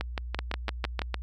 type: two click trains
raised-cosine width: 0.3 ms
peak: -14 / -13 dBFS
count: 7 / 6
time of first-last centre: 0.01-1.018 / 0.39-1.143 s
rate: 5.95 / 6.64 Hz
effects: added 60 Hz sine -34 dBFS peak until 1.22 s